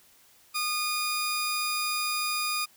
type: tone pair together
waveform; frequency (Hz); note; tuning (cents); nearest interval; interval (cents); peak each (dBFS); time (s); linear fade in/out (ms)
sawtooth; 1224.5 / 2449; D#6 / D#7; -28 / -28; octave; 1200; -27 / -24; 0.54-2.66; 20
effects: white hiss -59 dBFS RMS until 2.76 s